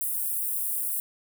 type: high-pass noise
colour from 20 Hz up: white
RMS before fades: -29 dBFS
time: 0.01-1 s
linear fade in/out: 0 ms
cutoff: 9000 Hz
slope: 48 dB/octave
effects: none